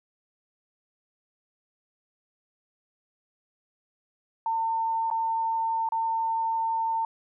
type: tone with dropouts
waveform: sine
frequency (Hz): 903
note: A5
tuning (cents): +45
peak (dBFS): -24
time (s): 4.46-7.05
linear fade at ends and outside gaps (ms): 2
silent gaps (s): 5.102-5.112 / 5.889-5.921
effects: none